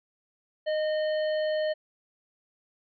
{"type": "harmonic tone with a mistuned harmonic", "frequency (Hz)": 612, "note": "D#5", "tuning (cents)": -29, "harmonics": [1, 3, 5, 7], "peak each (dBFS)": [-25, -38, -42, -45], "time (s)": [0.66, 1.74], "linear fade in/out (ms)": 20, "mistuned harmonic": 1, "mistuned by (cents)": 17, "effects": []}